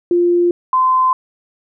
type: tone pair in turn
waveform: sine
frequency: 349.2 / 1030.5 Hz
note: F4 / C6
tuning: 0 / -27 cents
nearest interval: octave + perfect fifth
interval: 1873 cents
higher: second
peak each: -10 dBFS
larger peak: neither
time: 0.11-0.51 / 0.73-1.13 s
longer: neither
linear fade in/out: 2 ms
effects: none